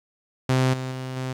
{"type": "tone with level steps", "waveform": "sawtooth", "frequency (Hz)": 129.7, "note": "C3", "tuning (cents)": -15, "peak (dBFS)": [-14, -24, -26, -23], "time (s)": [0.49, 1.33], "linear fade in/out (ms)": 5, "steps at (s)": [0.73, 0.91, 1.16], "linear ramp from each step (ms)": 10, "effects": ["low-pass 8000 Hz 12 dB/octave", "9-bit"]}